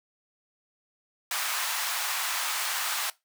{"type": "high-pass noise", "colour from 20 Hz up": "pink", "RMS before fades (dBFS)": -30, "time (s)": [1.31, 3.1], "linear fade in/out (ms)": 2, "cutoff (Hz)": 890, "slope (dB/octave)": 24, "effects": ["noise-tail reverb RT60 0.2 s tail -20 dB re dry"]}